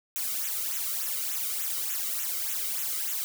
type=noise with flanger; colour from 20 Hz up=blue; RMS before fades=-31 dBFS; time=0.16-3.24 s; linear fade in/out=0 ms; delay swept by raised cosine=0.2 to 1.2 ms; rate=3.4 Hz; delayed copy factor=-1; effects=none